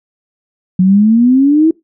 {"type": "exponential sweep", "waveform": "sine", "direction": "up", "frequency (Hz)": [180.3, 329.6], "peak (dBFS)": -5, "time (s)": [0.79, 1.71], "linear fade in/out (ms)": 5, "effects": ["noise-tail reverb RT60 0.2 s tail -21 dB re dry"]}